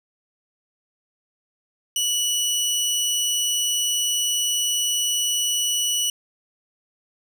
20% pulse tone, 2945 Hz, F#7, 9 cents flat, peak -15 dBFS, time 1.96-6.1 s, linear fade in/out 2 ms, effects none

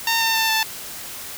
10% pulse tone with pitch steps, 913 / 903 / 893.2 / 883.4 Hz, A#5 / A5 / A5 / A5, -36 / +45 / +26 / +7 cents, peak -9 dBFS, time 0.07-0.63 s, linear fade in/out 2 ms, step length 140 ms, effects white hiss -34 dBFS RMS until 1.37 s

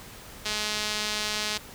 sawtooth tone with band-pass filter, 211.8 Hz, G#3, 34 cents sharp, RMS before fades -30 dBFS, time 0.45-1.58 s, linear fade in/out 10 ms, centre 4400 Hz, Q 1.2, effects pink hiss -45 dBFS RMS until 1.74 s

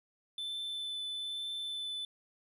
triangle tone with vibrato, 3520 Hz, A7, in tune, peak -35 dBFS, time 0.38-2.05 s, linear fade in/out 2 ms, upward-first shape triangle, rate 1.1 Hz, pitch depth 10 cents each way, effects none

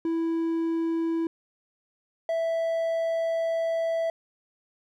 triangle tone pair in turn, 329.6 / 659.2 Hz, E4 / E5, 0 / 0 cents, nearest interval octave, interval 1200 cents, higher second, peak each -22 dBFS, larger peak neither, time 0.05-1.27 / 2.29-4.1 s, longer second, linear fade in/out 2 ms, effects none

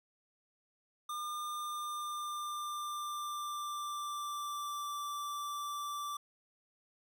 square tone with pitch glide, 1205 to 1168 Hz, D6 to D6, +44 to -10 cents, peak -38 dBFS, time 1.09-6.17 s, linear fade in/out 5 ms, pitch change -54 cents, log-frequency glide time 1.46-4.96 s, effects none

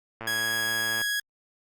click train, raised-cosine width 0.5 ms, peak -21 dBFS, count 92, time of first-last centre 0.21-1.015 s, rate 113 Hz
sawtooth tone, 1661.2 Hz, G#6, in tune, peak -22 dBFS, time 0.27-1.2 s, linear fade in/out 5 ms
effects Opus 48 kbps

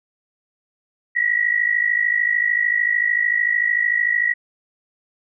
sine tone pair together, 1899.6 / 1953 Hz, A#6 / B6, +32 / -20 cents, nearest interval unison, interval 48 cents, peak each -19 dBFS, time 1.15-4.34 s, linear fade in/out 20 ms, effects none

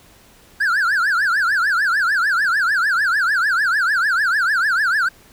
triangle tone with vibrato, 1539 Hz, G6, 32 cents flat, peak -13 dBFS, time 0.6-5.09 s, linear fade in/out 10 ms, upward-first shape triangle, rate 6.7 Hz, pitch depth 270 cents each way, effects pink hiss -49 dBFS RMS until 5.32 s

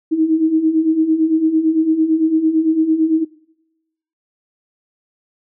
sine beating tone pair, 312 / 320.9 Hz, D#4 / E4, +5 / -46 cents, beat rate 8.9 Hz, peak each -19 / -13 dBFS, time 0.11-3.25 s, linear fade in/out 20 ms, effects noise-tail reverb RT60 1.0 s tail -24 dB re dry

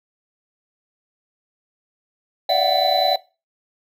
triangle tone cluster, 584 / 662 / 726 / 756 / 3994 Hz, D5 / E5 / F#5 / F#5 / B7, -10 / +7 / -33 / +37 / +19 cents, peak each -20 dBFS, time 2.49-3.16 s, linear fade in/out 5 ms, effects noise-tail reverb RT60 0.3 s tail -20 dB re dry

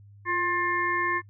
harmonic tone with a mistuned harmonic, 354.5 Hz, F4, 26 cents sharp, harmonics 1 / 3 / 5 / 6, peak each -33 / -27 / -28 / -32 dBFS, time 0.25-1.22 s, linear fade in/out 50 ms, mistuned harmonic 1, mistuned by -28 cents, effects noise-tail reverb RT60 0.1 s tail -25 dB re dry + added 101 Hz sine -48 dBFS peak until 1.29 s

